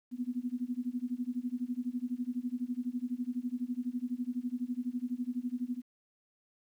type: tone with tremolo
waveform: sine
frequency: 246.9 Hz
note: B3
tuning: in tune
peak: -29 dBFS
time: 0.11-5.82 s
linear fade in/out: 50 ms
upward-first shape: sine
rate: 12 Hz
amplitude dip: 95%
effects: 11-bit